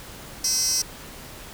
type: tone with high-pass filter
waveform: 15% pulse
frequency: 513 Hz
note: C5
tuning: 34 cents flat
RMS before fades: -23 dBFS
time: 0.44-0.82 s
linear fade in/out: 5 ms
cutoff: 5900 Hz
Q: 5.1
effects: pink hiss -41 dBFS RMS until 1.53 s